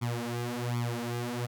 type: tone with flanger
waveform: sawtooth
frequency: 120 Hz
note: B2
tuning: 49 cents flat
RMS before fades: -33 dBFS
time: 0.01-1.47 s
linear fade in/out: 20 ms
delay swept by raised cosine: 0.88 to 5.88 ms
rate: 1.3 Hz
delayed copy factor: +1
effects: none